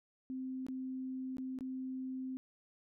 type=tone with dropouts; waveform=sine; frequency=260 Hz; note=C4; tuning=11 cents flat; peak=-38 dBFS; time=0.3-2.37 s; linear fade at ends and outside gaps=0 ms; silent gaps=0.666-0.685 / 1.369-1.383 / 1.588-1.608 s; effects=none